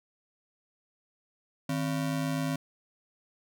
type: ring-modulated tone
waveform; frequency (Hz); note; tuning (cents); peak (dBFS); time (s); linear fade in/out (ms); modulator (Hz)
square; 210; G#3; +19; -26; 1.69-2.56; 5; 54
effects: none